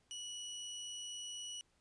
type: tone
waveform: 25% pulse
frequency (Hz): 2936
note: F#7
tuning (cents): -14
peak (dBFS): -40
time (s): 0.11-1.61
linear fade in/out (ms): 0
effects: pink hiss -75 dBFS RMS until 1.8 s + resampled to 22050 Hz